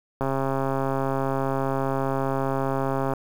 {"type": "click train", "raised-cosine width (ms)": 1, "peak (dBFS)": -12, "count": 396, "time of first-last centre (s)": [0.21, 3.136], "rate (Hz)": 135, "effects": ["7-bit"]}